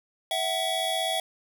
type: tone cluster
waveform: square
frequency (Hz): 657 / 753 / 3360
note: E5 / F#5 / G#7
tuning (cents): -6 / +30 / +19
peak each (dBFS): -31 / -31 / -30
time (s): 0.31-1.2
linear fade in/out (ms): 2
effects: none